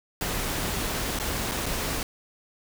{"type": "noise with dropouts", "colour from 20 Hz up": "pink", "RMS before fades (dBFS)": -29, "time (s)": [0.21, 2.03], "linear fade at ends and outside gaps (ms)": 1, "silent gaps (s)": [[1.189, 1.198], [1.513, 1.518], [1.658, 1.663]], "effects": []}